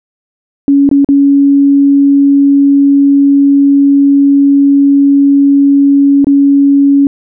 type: tone with dropouts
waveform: sine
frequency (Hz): 280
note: C#4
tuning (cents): +18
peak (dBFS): -3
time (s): 0.68-7.07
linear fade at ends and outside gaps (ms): 1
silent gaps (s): 0.891-0.913 / 1.046-1.088 / 6.245-6.269
effects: none